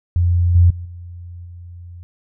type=tone with level steps; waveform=sine; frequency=87.31 Hz; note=F2; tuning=in tune; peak=-12 / -7 / -26 / -31 / -33 dBFS; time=0.16-2.03 s; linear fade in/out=0 ms; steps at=0.55 / 0.7 / 0.85 / 1.45 s; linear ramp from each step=5 ms; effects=none